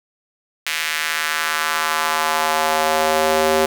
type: tone with high-pass filter sweep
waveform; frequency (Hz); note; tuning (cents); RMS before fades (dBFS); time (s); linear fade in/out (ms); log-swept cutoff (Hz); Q
square; 78.4; D#2; +14; -19; 0.66-3.66; 5; 2200 to 440; 1.7
effects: 7-bit